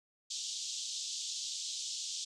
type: band-pass noise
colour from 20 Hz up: white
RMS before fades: -40 dBFS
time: 0.3-2.25 s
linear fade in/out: 10 ms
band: 3200 to 7400 Hz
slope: 48 dB/octave
effects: none